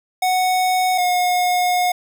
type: tone pair in turn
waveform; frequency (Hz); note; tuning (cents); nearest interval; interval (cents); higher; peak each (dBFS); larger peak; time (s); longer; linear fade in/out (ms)
square; 739 / 721.3; F#5 / F#5; -2 / -44; unison; 42; first; -16; neither; 0.22-0.98 / 0.98-1.92; second; 5
effects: none